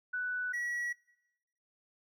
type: tone pair in turn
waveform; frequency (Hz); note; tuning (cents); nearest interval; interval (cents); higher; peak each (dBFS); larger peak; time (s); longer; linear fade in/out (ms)
sine / triangle; 1488 / 1926.2; F#6 / B6; +9 / -44; major third; 447; second; -32 / -31; second; 0.13-0.53 / 0.53-0.93; neither; 10
effects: noise-tail reverb RT60 0.9 s tail -22 dB re dry